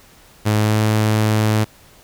sawtooth tone with pitch glide, 106.6 to 108.15 Hz, G#2 to A2, +46 to -29 cents, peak -10 dBFS, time 0.45-1.65 s, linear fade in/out 20 ms, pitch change +25 cents, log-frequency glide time 0.6-0.78 s, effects pink hiss -48 dBFS RMS until 2.03 s

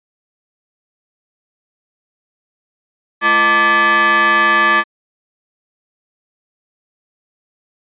40% pulse ring-modulated tone, 277.2 Hz, C#4, in tune, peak -6 dBFS, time 3.21-4.84 s, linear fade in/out 50 ms, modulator 1450 Hz, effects resampled to 8000 Hz

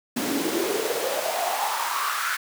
pink noise with high-pass filter sweep, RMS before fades -26 dBFS, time 0.16-2.37 s, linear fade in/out 10 ms, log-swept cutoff 250 to 1500 Hz, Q 6, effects none

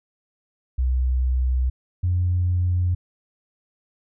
sine tone pair in turn, 63.6 / 89.32 Hz, C2 / F2, -48 / +39 cents, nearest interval tritone, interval 587 cents, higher second, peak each -17 dBFS, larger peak neither, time 0.78-1.7 / 2.03-2.95 s, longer neither, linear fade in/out 10 ms, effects tanh soft clip ceiling -13 dBFS

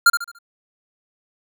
square tone with echo, 1396.9 Hz, F6, in tune, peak -9 dBFS, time 0.06-0.1 s, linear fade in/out 5 ms, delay 72 ms, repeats 4, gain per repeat -9 dB, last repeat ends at 0.388 s, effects none

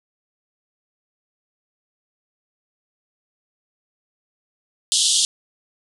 pink band-pass noise, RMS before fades -18 dBFS, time 4.92-5.25 s, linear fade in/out 0 ms, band 3000 to 10000 Hz, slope 96 dB/octave, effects none

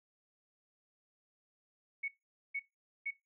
sine tone bursts, 2217 Hz, C#7, in tune, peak -34 dBFS, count 3, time 2.03-3.109 s, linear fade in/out 10 ms, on 53 ms, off 460 ms, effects noise-tail reverb RT60 0.2 s tail -19 dB re dry

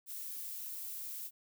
violet noise, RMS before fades -43 dBFS, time 0.06-1.31 s, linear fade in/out 50 ms, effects none

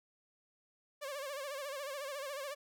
sawtooth tone with vibrato, 560 Hz, C#5, 18 cents sharp, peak -36 dBFS, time 1.01-2.55 s, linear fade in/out 20 ms, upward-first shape sine, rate 14 Hz, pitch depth 100 cents each way, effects none

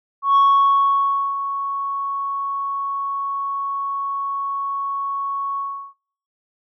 sine tone with ADSR envelope, 1108.7 Hz, C#6, in tune, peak -8 dBFS, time 0.22-5.94 s, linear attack 140 ms, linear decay 990 ms, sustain -13 dB, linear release 360 ms, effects noise-tail reverb RT60 0.6 s tail -24 dB re dry + tanh soft clip ceiling -9 dBFS

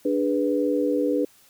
sine chord, G# diminished, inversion second, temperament equal with one note detuned, 293.7 / 412.7 / 493.9 Hz, D4 / G#4 / B4, 0 / -11 / 0 cents, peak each -23 / -27 / -24 dBFS, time 0.05-1.25 s, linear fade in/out 5 ms, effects white hiss -56 dBFS RMS until 1.49 s

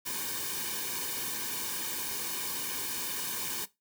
white noise with comb filter, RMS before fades -35 dBFS, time 0.05-3.66 s, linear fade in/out 20 ms, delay 1.5 ms, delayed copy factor -0.9, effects noise-tail reverb RT60 0.2 s tail -18 dB re dry

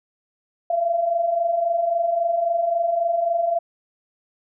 sine tone pair together, 659.3 / 683 Hz, E5 / F5, 0 / -39 cents, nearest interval minor second, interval 61 cents, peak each -26 / -19 dBFS, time 0.7-3.59 s, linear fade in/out 5 ms, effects none

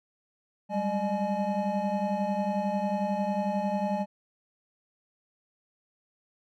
triangle tone cluster, 193.6 / 204.7 / 608 / 846 Hz, G3 / G#3 / D#5 / G#5, -21 / -25 / -40 / +32 cents, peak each -30 dBFS, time 0.69-4.06 s, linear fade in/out 50 ms, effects none

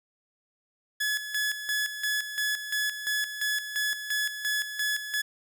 sawtooth tone with tremolo, 1703 Hz, G#6, 43 cents sharp, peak -22 dBFS, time 1-5.22 s, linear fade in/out 10 ms, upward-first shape square, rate 2.9 Hz, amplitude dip 65%, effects none

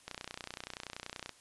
click train, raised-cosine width 0.2 ms, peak -23 dBFS, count 38, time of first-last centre 0.08-1.293 s, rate 30.5 Hz, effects white hiss -61 dBFS RMS until 1.4 s + resampled to 24000 Hz

